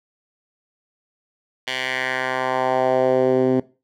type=tone with band-pass filter sweep; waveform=10% pulse; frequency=129.4 Hz; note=C3; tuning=19 cents flat; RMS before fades=-20 dBFS; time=1.67-3.6 s; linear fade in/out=5 ms; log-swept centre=2900 to 290 Hz; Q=1.9; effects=noise-tail reverb RT60 0.3 s tail -19 dB re dry